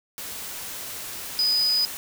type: tone in noise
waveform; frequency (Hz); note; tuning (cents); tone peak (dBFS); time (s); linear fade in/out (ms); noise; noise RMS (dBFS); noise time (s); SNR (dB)
sine; 4978; D#8; 0; -19; 1.39-1.85; 0; white; -35; 0.18-1.97; +13
effects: none